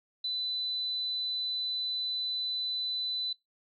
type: tone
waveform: sine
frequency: 4000 Hz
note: B7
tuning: 21 cents sharp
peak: -30 dBFS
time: 0.24-3.33 s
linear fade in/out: 5 ms
effects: noise-tail reverb RT60 0.2 s tail -23 dB re dry